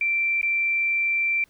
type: tone with dropouts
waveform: sine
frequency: 2349 Hz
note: D7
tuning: in tune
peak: -20 dBFS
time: 0.01-1.44 s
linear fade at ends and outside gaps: 2 ms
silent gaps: 0.414-0.429 s
effects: pink hiss -62 dBFS RMS until 1.49 s